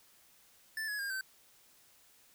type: tone with pitch steps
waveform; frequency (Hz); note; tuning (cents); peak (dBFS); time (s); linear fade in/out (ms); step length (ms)
square; 1760 / 1684.4 / 1612.1 / 1542.8; A6 / G#6 / G6 / G6; 0 / +24 / +48 / -28; -36; 0.77-1.21; 2; 110
effects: white hiss -64 dBFS RMS until 2.34 s